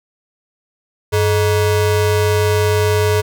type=ring-modulated tone; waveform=square; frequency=261.6 Hz; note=C4; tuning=in tune; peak=-10 dBFS; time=1.12-3.22 s; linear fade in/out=20 ms; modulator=165 Hz; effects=none